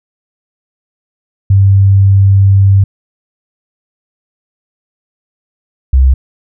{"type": "tone pair in turn", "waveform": "sine", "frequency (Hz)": [98, 65.41], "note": ["G2", "C2"], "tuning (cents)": [0, 0], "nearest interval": "perfect fifth", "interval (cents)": 700, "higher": "first", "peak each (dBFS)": -3, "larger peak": "neither", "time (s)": [[1.5, 2.84], [5.93, 6.14]], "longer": "first", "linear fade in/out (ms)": 5, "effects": []}